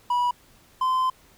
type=tone pair in turn; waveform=triangle; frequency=976 / 1031.3 Hz; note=B5 / C6; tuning=-21 / -25 cents; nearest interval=minor second; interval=96 cents; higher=second; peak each=-18 dBFS; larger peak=neither; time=0.1-0.31 / 0.81-1.1 s; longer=second; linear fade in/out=5 ms; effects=pink hiss -56 dBFS RMS until 1.37 s

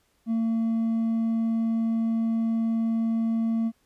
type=tone with hard clipping; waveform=sine; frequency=226.6 Hz; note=A#3; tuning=49 cents flat; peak=-23 dBFS; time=0.26-3.72 s; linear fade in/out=50 ms; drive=2 dB; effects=pink hiss -68 dBFS RMS until 3.85 s + resampled to 32000 Hz

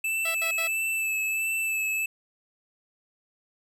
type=tone with vibrato; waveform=square; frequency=2630 Hz; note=E7; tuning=5 cents flat; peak=-26 dBFS; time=0.04-2.06 s; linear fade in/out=5 ms; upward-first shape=sine; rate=1.5 Hz; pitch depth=22 cents each way
type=tone bursts; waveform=10% pulse; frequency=659.3 Hz; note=E5; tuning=in tune; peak=-22 dBFS; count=3; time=0.25-0.675 s; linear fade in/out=5 ms; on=97 ms; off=67 ms
effects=none

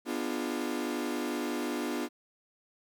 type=chord; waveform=40% pulse; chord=B diminished seventh; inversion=none; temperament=equal with one note detuned; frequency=246.9 / 297.9 / 349.2 / 415.3 Hz; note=B3 / D4 / F4 / Ab4; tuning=0 / +25 / 0 / 0 cents; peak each=-35 / -35 / -36 / -40 dBFS; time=0.05-2.09 s; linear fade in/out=50 ms; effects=none

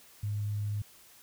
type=tone; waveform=sine; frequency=103.83 Hz; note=G#2; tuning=in tune; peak=-30 dBFS; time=0.23-0.82 s; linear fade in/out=5 ms; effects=white hiss -57 dBFS RMS until 1.22 s

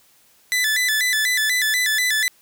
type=tone with vibrato; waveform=sawtooth; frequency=1865 Hz; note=A#6; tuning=in tune; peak=-14 dBFS; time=0.52-2.28 s; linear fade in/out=0 ms; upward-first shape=square; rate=4.1 Hz; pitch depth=120 cents each way; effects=white hiss -56 dBFS RMS until 2.41 s

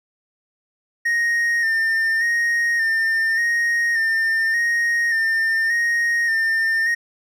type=tone with vibrato; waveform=triangle; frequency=1836 Hz; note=A#6; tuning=27 cents flat; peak=-15 dBFS; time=1.05-6.95 s; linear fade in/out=10 ms; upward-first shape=square; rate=0.86 Hz; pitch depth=31 cents each way; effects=none

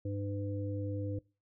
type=harmonic tone; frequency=100.6 Hz; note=G2; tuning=45 cents sharp; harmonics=1 / 3 / 5; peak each=-35 / -40 / -42 dBFS; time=0.05-1.19 s; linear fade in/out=5 ms; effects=noise-tail reverb RT60 0.3 s tail -22 dB re dry

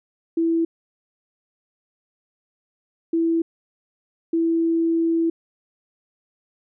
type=tone bursts at uneven times; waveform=sine; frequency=330.6 Hz; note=E4; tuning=5 cents sharp; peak=-17 dBFS; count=3; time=0.37-0.65 / 3.13-3.42 / 4.33-5.3 s; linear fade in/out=5 ms; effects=none

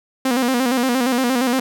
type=tone with vibrato; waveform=sawtooth; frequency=251.6 Hz; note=B3; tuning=32 cents sharp; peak=-12 dBFS; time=0.25-1.6 s; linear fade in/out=5 ms; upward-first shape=square; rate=8.6 Hz; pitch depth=80 cents each way; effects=none

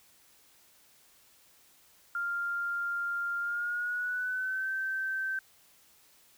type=tone with pitch glide; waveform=sine; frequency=1396.9 to 1550 Hz; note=F6 to G6; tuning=0 to -20 cents; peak=-30 dBFS; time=2.15-5.39 s; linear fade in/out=2 ms; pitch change=+180 cents; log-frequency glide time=3.4-4.7 s; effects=white hiss -62 dBFS RMS until 6.37 s

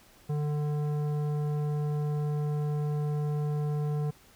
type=tone with tanh clipping; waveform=sine; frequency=148.5 Hz; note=D3; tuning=20 cents sharp; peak=-29 dBFS; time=0.29-4.11 s; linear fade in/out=10 ms; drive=13 dB; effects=pink hiss -58 dBFS RMS until 4.35 s

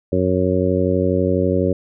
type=harmonic tone; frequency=92.1 Hz; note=F#2; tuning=7 cents flat; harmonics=1 / 2 / 3 / 4 / 5 / 6; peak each=-22 / -22 / -22 / -22 / -22 / -22 dBFS; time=0.12-1.73 s; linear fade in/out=5 ms; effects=none

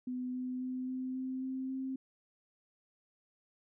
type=tone with pitch steps; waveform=sine; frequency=251.4 / 253.4 / 255.5 / 257.6 / 259.7 / 261.8 / 263.9 Hz; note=B3 / B3 / C4 / C4 / C4 / C4 / C4; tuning=+31 / +45 / -41 / -27 / -13 / +1 / +15 cents; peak=-35 dBFS; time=0.07-1.96 s; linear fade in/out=5 ms; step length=270 ms; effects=none

